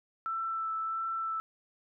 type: tone with vibrato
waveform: sine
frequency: 1327 Hz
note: E6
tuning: 11 cents sharp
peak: -31 dBFS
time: 0.26-1.4 s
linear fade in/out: 0 ms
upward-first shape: sine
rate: 1.5 Hz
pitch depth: 13 cents each way
effects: none